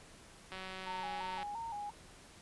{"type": "click train", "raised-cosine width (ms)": 0.3, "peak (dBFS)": -29, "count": 172, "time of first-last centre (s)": [0.52, 1.43], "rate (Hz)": 188}
{"type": "tone with vibrato", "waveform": "sine", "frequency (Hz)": 869, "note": "A5", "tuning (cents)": -22, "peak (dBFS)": -39, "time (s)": [0.86, 1.91], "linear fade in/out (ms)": 20, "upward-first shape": "square", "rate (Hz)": 2.9, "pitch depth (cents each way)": 92}
{"effects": ["pink hiss -57 dBFS RMS until 2.41 s", "resampled to 24000 Hz"]}